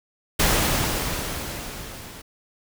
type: noise with level ramp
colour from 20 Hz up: pink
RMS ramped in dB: -18 to -41 dBFS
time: 0.39-2.22 s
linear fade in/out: 10 ms
effects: none